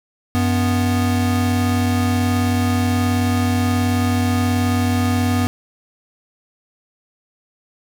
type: tone pair together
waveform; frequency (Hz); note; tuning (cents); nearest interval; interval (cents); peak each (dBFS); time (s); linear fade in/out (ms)
square; 95.19 / 246.9; F#2 / B3; +50 / 0; octave + perfect fourth; 1650; -19; 0.35-5.47; 0
effects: none